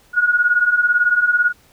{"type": "beating tone pair", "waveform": "sine", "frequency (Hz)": [1434, 1452], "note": ["F6", "F#6"], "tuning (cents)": [45, -33], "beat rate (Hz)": 18, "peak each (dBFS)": [-18, -14], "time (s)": [0.13, 1.53], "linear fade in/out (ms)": 50, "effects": ["pink hiss -53 dBFS RMS until 1.72 s"]}